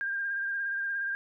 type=tone with vibrato; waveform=sine; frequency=1600 Hz; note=G6; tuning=35 cents sharp; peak=-29 dBFS; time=0.01-1.15 s; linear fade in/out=0 ms; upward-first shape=sine; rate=17 Hz; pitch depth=26 cents each way; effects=none